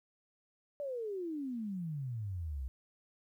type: exponential sweep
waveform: sine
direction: down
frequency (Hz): 591 to 61.74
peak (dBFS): -36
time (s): 0.8-2.68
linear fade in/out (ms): 0
effects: 12-bit